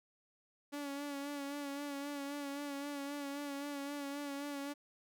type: tone with vibrato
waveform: sawtooth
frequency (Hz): 284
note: C#4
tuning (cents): +42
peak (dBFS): -36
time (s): 0.72-4.74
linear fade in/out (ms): 20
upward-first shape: sine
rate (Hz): 3.8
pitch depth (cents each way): 37
effects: none